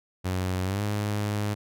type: tone with pitch glide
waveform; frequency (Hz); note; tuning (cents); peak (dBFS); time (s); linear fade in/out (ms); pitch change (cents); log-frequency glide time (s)
sawtooth; 92.5 to 103.83; F#2 to G#2; 0 to 0; -22; 0.24-1.55; 20; +200; 0.64-0.82
effects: none